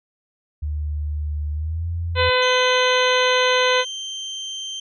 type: tone with pitch glide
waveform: sine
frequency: 74.8 to 84.94 Hz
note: D2 to F2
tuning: +32 to -48 cents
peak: -22 dBFS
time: 0.62-2.3 s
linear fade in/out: 10 ms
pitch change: +220 cents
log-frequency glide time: 1.52-1.87 s
type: harmonic tone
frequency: 505 Hz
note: B4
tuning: 39 cents sharp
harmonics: 1 / 2 / 3 / 4 / 5 / 6 / 7 / 8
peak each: -19 / -22 / -24 / -25 / -26 / -27 / -27 / -28 dBFS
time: 2.15-3.85 s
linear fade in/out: 50 ms
type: tone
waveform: 35% pulse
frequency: 3136 Hz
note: G7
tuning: in tune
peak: -26 dBFS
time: 2.42-4.8 s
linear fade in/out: 5 ms
effects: resampled to 24000 Hz